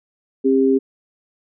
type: tone pair together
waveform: sine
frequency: 267.5 / 400.4 Hz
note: C4 / G4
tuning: +38 / +37 cents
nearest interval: perfect fifth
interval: 699 cents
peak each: -15 dBFS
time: 0.44-0.79 s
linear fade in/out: 20 ms
effects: none